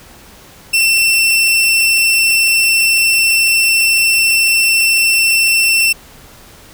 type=tone; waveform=sawtooth; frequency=2694 Hz; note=E7; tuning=37 cents sharp; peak=-6 dBFS; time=0.73-5.93 s; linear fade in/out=10 ms; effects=pink hiss -40 dBFS RMS until 6.73 s